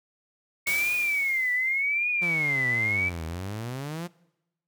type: tone with vibrato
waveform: sine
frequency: 2204 Hz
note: C#7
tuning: 11 cents flat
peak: -23 dBFS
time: 0.66-3.1 s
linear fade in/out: 20 ms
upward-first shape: triangle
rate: 0.87 Hz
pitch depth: 200 cents each way
type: noise with exponential decay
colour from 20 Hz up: white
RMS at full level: -31 dBFS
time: 0.67-2.24 s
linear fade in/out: 0 ms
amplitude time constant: 340 ms
type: exponential two-way sweep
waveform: sawtooth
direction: down then up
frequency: 180 to 79 to 180 Hz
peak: -28 dBFS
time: 2.21-4.08 s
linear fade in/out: 20 ms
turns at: 3.25 s
effects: noise-tail reverb RT60 0.9 s tail -22 dB re dry